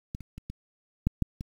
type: clicks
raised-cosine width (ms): 5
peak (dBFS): -22 / -30 / -28 / -24 / -11 / -12 / -23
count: 7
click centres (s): 0.149 / 0.207 / 0.38 / 0.5 / 1.07 / 1.223 / 1.409
effects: 8-bit